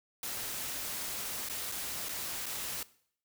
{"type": "noise with dropouts", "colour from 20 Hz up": "white", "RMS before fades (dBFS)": -38, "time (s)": [0.23, 2.83], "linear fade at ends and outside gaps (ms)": 2, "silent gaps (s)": [[1.489, 1.497], [1.717, 1.721], [2.087, 2.091], [2.459, 2.464]], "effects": ["noise-tail reverb RT60 0.6 s tail -19 dB re dry"]}